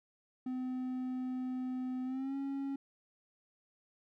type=tone with pitch glide; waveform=triangle; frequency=255.1 to 275 Hz; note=C4 to C#4; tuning=-44 to -14 cents; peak=-33 dBFS; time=0.46-2.76 s; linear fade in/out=5 ms; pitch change=+130 cents; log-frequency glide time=2.04-2.36 s; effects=none